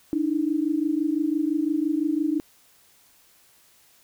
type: tone pair together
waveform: sine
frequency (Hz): 293.7 / 319.6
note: D4 / D#4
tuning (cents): 0 / +47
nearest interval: minor second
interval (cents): 147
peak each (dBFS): -24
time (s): 0.13-2.4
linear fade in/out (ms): 0
effects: white hiss -58 dBFS RMS until 4.03 s